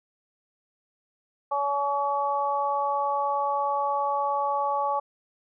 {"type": "harmonic tone", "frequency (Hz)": 283.1, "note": "C#4", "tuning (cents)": 37, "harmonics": [2, 3, 4], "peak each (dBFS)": [-30, -26, -28], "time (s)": [1.51, 5], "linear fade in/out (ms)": 10, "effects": []}